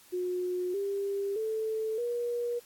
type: tone with pitch steps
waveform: sine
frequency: 361.4 / 398.1 / 439.2 / 478.6 Hz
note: F#4 / G4 / A4 / A#4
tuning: -41 / +27 / -3 / +46 cents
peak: -29 dBFS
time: 0.12-2.6 s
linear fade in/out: 20 ms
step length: 620 ms
effects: white hiss -57 dBFS RMS until 2.65 s + AAC 64 kbps